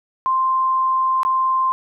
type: tone with dropouts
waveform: sine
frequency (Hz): 1046.5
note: C6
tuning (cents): 0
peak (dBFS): -15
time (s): 0.26-1.72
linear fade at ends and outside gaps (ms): 0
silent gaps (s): 1.232-1.25
effects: none